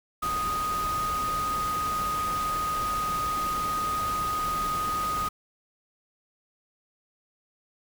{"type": "tone in noise", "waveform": "sine", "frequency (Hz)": 1244.5, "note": "D#6", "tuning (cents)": 0, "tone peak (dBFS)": -26, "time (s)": [0.22, 5.29], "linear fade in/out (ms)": 10, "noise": "pink", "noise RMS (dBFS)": -36, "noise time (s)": [0.22, 5.29], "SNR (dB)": 7, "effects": []}